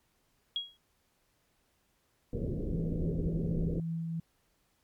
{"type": "tone with exponential decay", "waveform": "sine", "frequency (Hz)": 3300, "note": "G#7", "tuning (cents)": -12, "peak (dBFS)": -27, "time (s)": [0.56, 0.77], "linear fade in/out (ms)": 1, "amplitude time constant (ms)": 45}
{"type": "low-pass noise", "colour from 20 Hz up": "pink", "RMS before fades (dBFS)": -34, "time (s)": [2.33, 3.8], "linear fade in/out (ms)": 2, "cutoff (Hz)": 510, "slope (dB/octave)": 48}
{"type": "tone with tremolo", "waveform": "sine", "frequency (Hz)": 164.81, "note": "E3", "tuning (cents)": 0, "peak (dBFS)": -31, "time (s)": [2.71, 4.2], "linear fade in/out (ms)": 5, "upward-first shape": "triangle", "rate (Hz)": 3.5, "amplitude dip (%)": 25}
{"effects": ["pink hiss -73 dBFS RMS until 4.83 s", "MP3 96 kbps"]}